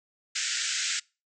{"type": "band-pass noise", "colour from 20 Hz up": "white", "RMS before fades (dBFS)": -30, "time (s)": [0.35, 1], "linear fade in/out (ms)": 10, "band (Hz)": [1400, 7900], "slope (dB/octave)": 96, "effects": ["noise-tail reverb RT60 0.3 s tail -25 dB re dry"]}